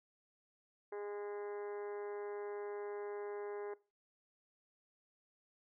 harmonic tone, 205.4 Hz, G#3, 19 cents flat, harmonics 2 / 3 / 4 / 5 / 6 / 7 / 8 / 9 / 10, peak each -42 / -55 / -52 / -56 / -63 / -62 / -60 / -65 / -63 dBFS, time 0.92-3.74 s, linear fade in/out 5 ms, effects noise-tail reverb RT60 0.3 s tail -20 dB re dry

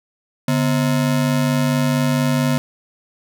square ring-modulated tone, 196 Hz, G3, in tune, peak -13 dBFS, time 0.48-2.58 s, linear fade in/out 0 ms, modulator 52.2 Hz, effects none

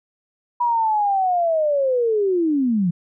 sine linear sweep, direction down, 975 to 163.8 Hz, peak -16 dBFS, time 0.6-2.91 s, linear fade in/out 10 ms, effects none

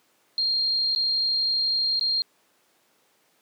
sine tone with dropouts, 4212 Hz, C8, 11 cents sharp, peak -21 dBFS, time 0.38-2.22 s, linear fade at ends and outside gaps 1 ms, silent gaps 0.95-0.96 / 1.995-2.01 s, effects pink hiss -64 dBFS RMS until 3.41 s + high-pass 300 Hz 12 dB/octave

